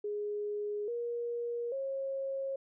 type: tone with pitch steps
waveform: sine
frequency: 415.3 / 474.3 / 541.7 Hz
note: G#4 / A#4 / C#5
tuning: 0 / +30 / -40 cents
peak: -33 dBFS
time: 0.04-2.56 s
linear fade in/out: 5 ms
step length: 840 ms
effects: none